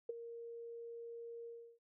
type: tone with ADSR envelope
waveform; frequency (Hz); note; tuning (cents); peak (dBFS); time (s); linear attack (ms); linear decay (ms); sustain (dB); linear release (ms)
sine; 466.2; A#4; 0; -34; 0.09-1.79; 5; 17; -12; 330
effects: none